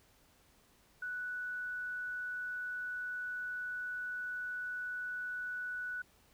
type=tone; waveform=sine; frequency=1480 Hz; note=F#6; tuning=in tune; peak=-37 dBFS; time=1.02-6.02 s; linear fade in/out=5 ms; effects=pink hiss -67 dBFS RMS until 6.33 s